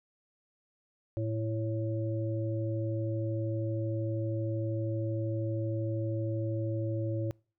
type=harmonic tone; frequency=110.9 Hz; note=A2; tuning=14 cents sharp; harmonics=1 / 3 / 5; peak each=-31 / -36 / -38 dBFS; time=1.17-7.31 s; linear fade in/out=0 ms; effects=noise-tail reverb RT60 0.4 s tail -26 dB re dry